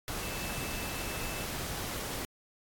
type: tone in noise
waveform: sine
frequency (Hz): 2637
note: E7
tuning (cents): 0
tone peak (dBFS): -44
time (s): 0.23-1.44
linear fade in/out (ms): 0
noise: pink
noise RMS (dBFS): -37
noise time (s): 0.08-2.25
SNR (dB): -10
effects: AAC 64 kbps